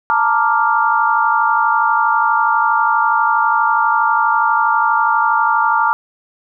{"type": "chord", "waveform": "sine", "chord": "Bb major seventh", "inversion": "third", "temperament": "equal", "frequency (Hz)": [880, 932.3, 1174.7, 1396.9], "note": ["A5", "Bb5", "D6", "F6"], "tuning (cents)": [0, 0, 0, 0], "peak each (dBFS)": -17, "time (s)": [0.1, 5.93], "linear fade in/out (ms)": 0, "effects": []}